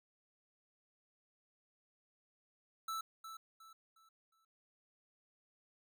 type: tone with echo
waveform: square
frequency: 1318.5 Hz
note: E6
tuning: in tune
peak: -39 dBFS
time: 2.88-3.01 s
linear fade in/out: 5 ms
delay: 360 ms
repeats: 4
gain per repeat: -9 dB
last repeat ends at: 4.45 s
effects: none